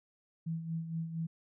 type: tone with tremolo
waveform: sine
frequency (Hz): 163.8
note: E3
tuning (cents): -11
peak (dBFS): -32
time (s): 0.46-1.27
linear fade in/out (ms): 10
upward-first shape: sine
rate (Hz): 4.3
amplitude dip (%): 60
effects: none